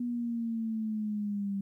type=linear sweep; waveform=sine; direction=down; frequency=243.5 to 196 Hz; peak=-30 dBFS; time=0-1.61 s; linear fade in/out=5 ms; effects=12-bit